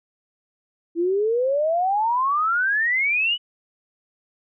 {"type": "exponential sweep", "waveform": "sine", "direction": "up", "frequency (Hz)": [328.1, 3000], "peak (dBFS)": -18, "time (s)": [0.95, 3.38], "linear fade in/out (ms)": 50, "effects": []}